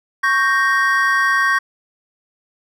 triangle chord, G diminished, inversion second, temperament equal, 1108.7 / 1568 / 1864.7 Hz, Db6 / G6 / Bb6, 0 / 0 / 0 cents, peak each -16 dBFS, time 0.23-1.59 s, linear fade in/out 10 ms, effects none

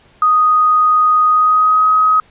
sine tone with pitch glide, 1244.5 to 1264.8 Hz, D#6 to D#6, 0 to +28 cents, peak -8 dBFS, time 0.22-2.2 s, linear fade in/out 2 ms, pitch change +28 cents, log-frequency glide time 1.29-1.87 s, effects pink hiss -49 dBFS RMS until 2.3 s + resampled to 8000 Hz

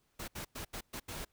pink noise bursts at uneven times, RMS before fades -42 dBFS, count 6, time 0.19-0.28 / 0.35-0.45 / 0.55-0.65 / 0.73-0.81 / 0.93-1 / 1.08-1.25 s, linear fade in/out 10 ms, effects pink hiss -75 dBFS RMS until 1.32 s

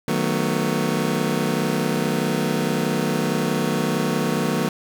25% pulse chord, B dominant seventh, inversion first, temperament just, 154.34 / 185.21 / 222.2 / 246.9 Hz, D#3 / F#3 / A3 / B3, -14 / +2 / +17 / 0 cents, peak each -22 dBFS, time 0.08-4.69 s, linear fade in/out 2 ms, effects none

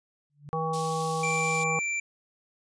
sine tone with exponential growth, 145.4 Hz, D3, 17 cents flat, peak -37 dBFS, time 0.3-0.49 s, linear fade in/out 0 ms, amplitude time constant 41 ms
harmonic tone, 160.5 Hz, E3, 46 cents flat, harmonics 1 / 3 / 5 / 7, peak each -32 / -32 / -32 / -32 dBFS, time 0.53-1.79 s, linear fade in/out 0 ms
pink high-pass noise, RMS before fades -40 dBFS, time 0.73-1.64 s, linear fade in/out 5 ms, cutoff 3500 Hz, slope 24 dB/octave
square tone, 2349 Hz, D7, in tune, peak -28 dBFS, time 1.23-2 s, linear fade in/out 5 ms
effects resampled to 22050 Hz

